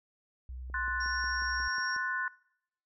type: tone with vibrato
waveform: sine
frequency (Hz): 63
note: B1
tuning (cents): +35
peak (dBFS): -39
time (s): 0.49-1.68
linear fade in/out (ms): 0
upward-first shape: sine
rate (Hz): 11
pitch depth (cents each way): 20
type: click train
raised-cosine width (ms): 2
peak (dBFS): -40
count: 8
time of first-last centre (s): 0.7-1.964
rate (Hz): 5.54
type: chord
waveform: sine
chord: F# diminished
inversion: second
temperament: equal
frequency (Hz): 1046.5 / 1480 / 1760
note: C6 / F#6 / A6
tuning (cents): 0 / 0 / 0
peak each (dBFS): -37 / -33 / -36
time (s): 0.74-2.28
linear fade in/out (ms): 2
type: tone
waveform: sine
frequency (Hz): 5570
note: F8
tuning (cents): -5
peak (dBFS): -38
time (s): 1-1.97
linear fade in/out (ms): 10
effects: noise-tail reverb RT60 0.7 s tail -22 dB re dry